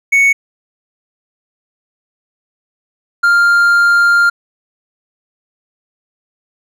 triangle tone pair in turn, 2220 / 1398.5 Hz, C#7 / F6, +2 / +2 cents, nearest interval minor sixth, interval 800 cents, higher first, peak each -5 dBFS, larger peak neither, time 0.12-0.33 / 3.23-4.3 s, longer second, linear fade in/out 10 ms, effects none

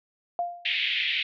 sine tone with exponential decay, 698.5 Hz, F5, in tune, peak -22 dBFS, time 0.39-0.78 s, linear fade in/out 1 ms, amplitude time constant 84 ms
white band-pass noise, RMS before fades -27 dBFS, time 0.65-1.23 s, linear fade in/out 5 ms, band 2000 to 3500 Hz, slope 48 dB/octave
effects none

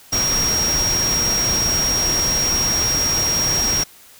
sine tone in noise, 5610 Hz, F8, 7 cents sharp, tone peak -17 dBFS, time 0.12-3.84 s, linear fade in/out 10 ms, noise pink, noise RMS -24 dBFS, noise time 0.12-3.84 s, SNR +4 dB, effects white hiss -46 dBFS RMS until 4.19 s

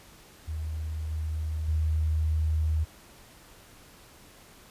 sine tone with level steps, 78.3 Hz, D#2, 11 cents sharp, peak -30 / -28 / -23 dBFS, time 0.47-2.85 s, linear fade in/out 20 ms, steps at 1.11 / 1.68 s, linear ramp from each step 5 ms, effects pink hiss -53 dBFS RMS until 4.7 s + resampled to 32000 Hz

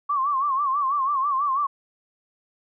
sine tone with vibrato, 1111 Hz, C#6, 4 cents sharp, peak -20 dBFS, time 0.09-1.67 s, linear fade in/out 10 ms, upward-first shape sine, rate 6.1 Hz, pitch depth 110 cents each way, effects none

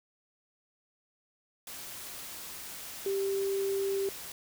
sine tone in noise, 392 Hz, G4, in tune, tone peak -28 dBFS, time 3.06-4.09 s, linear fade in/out 2 ms, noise white, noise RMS -43 dBFS, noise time 1.67-4.32 s, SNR +12 dB, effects none

